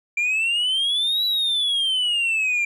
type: exponential two-way sweep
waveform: sine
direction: up then down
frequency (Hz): 2364 to 3951 to 2364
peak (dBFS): -16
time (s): 0.17-2.65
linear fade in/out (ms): 5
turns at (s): 1.25
effects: tanh soft clip ceiling -18 dBFS